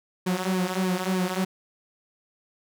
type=tone with flanger; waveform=sawtooth; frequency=185 Hz; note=F#3; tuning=in tune; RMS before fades=-26 dBFS; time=0.26-1.45 s; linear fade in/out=10 ms; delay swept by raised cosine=1.4 to 5.9 ms; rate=3.3 Hz; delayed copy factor=-0.75; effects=none